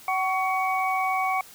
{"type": "tone cluster", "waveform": "sine", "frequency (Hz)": [755, 1119, 2247], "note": ["F#5", "C#6", "C#7"], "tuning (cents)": [35, 16, 23], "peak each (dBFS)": [-25, -27, -29], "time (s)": [0.08, 1.41], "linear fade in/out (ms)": 2, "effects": ["white hiss -48 dBFS RMS until 1.54 s"]}